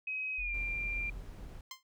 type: tone with pitch glide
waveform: sine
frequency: 2536 to 2380 Hz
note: D#7 to D7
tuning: +32 to +22 cents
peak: -34 dBFS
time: 0.07-1.1 s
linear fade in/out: 5 ms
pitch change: -110 cents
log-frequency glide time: 0.36-0.52 s
type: tone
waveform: sine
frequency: 44.03 Hz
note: F1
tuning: 15 cents sharp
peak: -39 dBFS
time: 0.38-1.21 s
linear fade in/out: 10 ms
type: noise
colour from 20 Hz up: brown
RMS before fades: -47 dBFS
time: 0.54-1.61 s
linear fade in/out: 2 ms
type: tone with exponential decay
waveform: 10% pulse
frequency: 1046.5 Hz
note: C6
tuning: in tune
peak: -31 dBFS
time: 1.71-1.83 s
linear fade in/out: 2 ms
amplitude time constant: 25 ms
effects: none